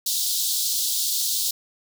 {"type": "high-pass noise", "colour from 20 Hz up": "pink", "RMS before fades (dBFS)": -24, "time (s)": [0.06, 1.51], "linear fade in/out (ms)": 5, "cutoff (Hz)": 3600, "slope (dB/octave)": 48, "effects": []}